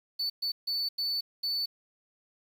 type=tone bursts at uneven times; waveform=triangle; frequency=4490 Hz; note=C#8; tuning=21 cents sharp; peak=-27 dBFS; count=5; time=0.19-0.3 / 0.42-0.52 / 0.67-0.89 / 0.98-1.21 / 1.43-1.66 s; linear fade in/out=10 ms; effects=9-bit